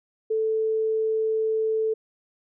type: tone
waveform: sine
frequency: 440 Hz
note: A4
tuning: in tune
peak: -21 dBFS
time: 0.3-1.94 s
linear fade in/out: 10 ms
effects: none